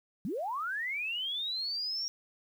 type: linear sweep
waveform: sine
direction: up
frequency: 160 to 5630 Hz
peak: -32 dBFS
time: 0.25-2.08 s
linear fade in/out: 0 ms
effects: 10-bit